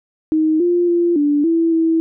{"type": "tone with pitch steps", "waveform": "sine", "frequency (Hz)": [313.6, 350, 344.8, 291.5, 330.9, 326.1], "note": ["D#4", "F4", "F4", "D4", "E4", "E4"], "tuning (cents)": [14, 4, -22, -13, 7, -19], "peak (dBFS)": -12, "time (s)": [0.32, 2], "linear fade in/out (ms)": 0, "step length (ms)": 280, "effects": []}